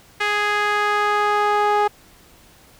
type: tone with band-pass filter sweep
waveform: sawtooth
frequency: 415.3 Hz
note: G#4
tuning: in tune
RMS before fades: -19 dBFS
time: 0.2-1.88 s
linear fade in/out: 10 ms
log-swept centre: 2000 to 870 Hz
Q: 1.6
effects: pink hiss -50 dBFS RMS until 2.79 s